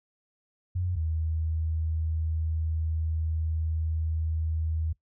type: tone pair in turn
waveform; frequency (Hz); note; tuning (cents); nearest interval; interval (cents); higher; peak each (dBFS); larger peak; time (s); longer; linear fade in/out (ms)
sine; 89.6 / 79.82; F2 / D#2; +45 / +45; major second; 200; first; -26 / -26; neither; 0.75-0.96 / 0.96-4.93; second; 10
effects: noise-tail reverb RT60 0.1 s tail -19 dB re dry